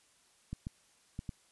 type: clicks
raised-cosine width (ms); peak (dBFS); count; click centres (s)
5; -26; 4; 0.53 / 0.669 / 1.191 / 1.292
effects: white hiss -67 dBFS RMS until 1.51 s + resampled to 24000 Hz